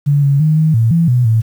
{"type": "tone with pitch steps", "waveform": "sine", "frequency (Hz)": [143.7, 140.1, 155.1, 157.3, 113.8, 167.3, 123.6, 112.1], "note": ["D3", "C#3", "D#3", "D#3", "A#2", "E3", "B2", "A2"], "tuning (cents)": [-37, 19, -5, 19, -41, 26, 2, 33], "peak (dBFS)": -8, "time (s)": [0.06, 1.42], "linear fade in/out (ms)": 20, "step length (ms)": 170, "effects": ["7-bit"]}